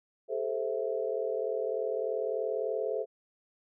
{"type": "chord", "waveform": "sine", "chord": "A minor seventh", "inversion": "third", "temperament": "equal with one note detuned", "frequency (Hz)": [399.8, 440, 523.3, 659.3], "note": ["G4", "A4", "C5", "E5"], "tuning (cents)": [34, 0, 0, 0], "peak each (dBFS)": [-37, -33, -34, -37], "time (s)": [0.28, 3.06], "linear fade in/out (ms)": 50, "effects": []}